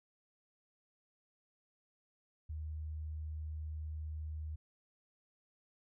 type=tone; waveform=sine; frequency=77.4 Hz; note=D#2; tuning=9 cents flat; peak=-39 dBFS; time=2.49-4.56 s; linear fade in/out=10 ms; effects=none